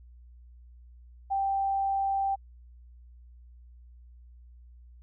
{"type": "tone", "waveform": "sine", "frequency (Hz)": 784, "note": "G5", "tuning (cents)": 0, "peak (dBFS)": -25, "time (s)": [1.3, 2.36], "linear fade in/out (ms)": 20, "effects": ["added 60 Hz sine -49 dBFS peak until 5.02 s"]}